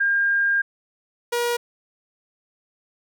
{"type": "tone pair in turn", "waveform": ["sine", "sawtooth"], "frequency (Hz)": [1608, 478.1], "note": ["G6", "A#4"], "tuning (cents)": [44, 44], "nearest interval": "octave + major sixth", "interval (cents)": 2100, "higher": "first", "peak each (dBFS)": -17, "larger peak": "neither", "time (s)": [[0, 0.62], [1.32, 1.57]], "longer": "first", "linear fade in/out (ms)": 10, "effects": []}